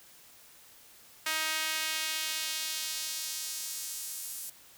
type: tone with high-pass filter sweep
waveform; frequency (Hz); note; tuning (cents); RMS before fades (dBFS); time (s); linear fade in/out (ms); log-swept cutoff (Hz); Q
sawtooth; 314.9; D#4; +21; -35; 1.26-4.5; 5; 1700 to 9700; 0.94
effects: white hiss -56 dBFS RMS until 4.77 s